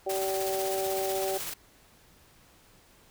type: harmonic tone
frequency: 192 Hz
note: G3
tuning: 36 cents flat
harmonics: 2 / 3 / 4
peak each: -31 / -33 / -34 dBFS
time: 0.06-1.38 s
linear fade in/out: 10 ms
type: noise with tremolo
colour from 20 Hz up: white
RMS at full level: -35 dBFS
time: 0.09-1.54 s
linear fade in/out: 10 ms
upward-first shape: square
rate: 16 Hz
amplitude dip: 30%
effects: pink hiss -59 dBFS RMS until 3.1 s